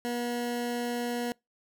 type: tone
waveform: 20% pulse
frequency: 240.5 Hz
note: B3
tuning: 46 cents flat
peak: -25 dBFS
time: 0.05-1.32 s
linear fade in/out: 0 ms
effects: noise-tail reverb RT60 0.2 s tail -26 dB re dry